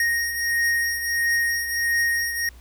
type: beating tone pair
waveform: square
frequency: 1864.7 / 1866.2 Hz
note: A#6 / A#6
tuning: 0 / +1 cents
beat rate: 1.5 Hz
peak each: -22 / -29 dBFS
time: 0-2.49 s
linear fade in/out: 2 ms
effects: added 60 Hz sine -44 dBFS peak until 2.6 s + pink hiss -54 dBFS RMS until 2.6 s